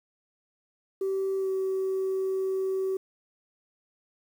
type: tone with pitch glide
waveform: sine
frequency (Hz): 386 to 381.3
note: G4 to G4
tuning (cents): -27 to -48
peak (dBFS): -24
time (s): 1.01-2.97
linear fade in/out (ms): 5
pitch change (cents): -21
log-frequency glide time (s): 1.38-1.49
effects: tanh soft clip ceiling -23 dBFS + 9-bit